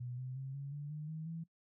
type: tone with pitch steps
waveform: sine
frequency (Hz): 123.47 / 128.64 / 134.02 / 139.63 / 145.48 / 151.57 / 157.92 / 164.53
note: B2 / C3 / C3 / C#3 / D3 / D#3 / D#3 / E3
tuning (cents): 0 / -29 / +42 / +13 / -16 / -45 / +26 / -3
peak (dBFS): -40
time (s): 0-1.44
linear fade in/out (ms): 10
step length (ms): 180
effects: noise-tail reverb RT60 0.1 s tail -19 dB re dry